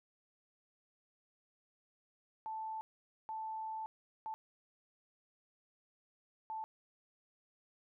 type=tone bursts at uneven times; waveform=sine; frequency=879 Hz; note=A5; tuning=2 cents flat; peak=-39 dBFS; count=4; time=2.46-2.81 / 3.29-3.86 / 4.26-4.34 / 6.5-6.64 s; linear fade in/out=0 ms; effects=none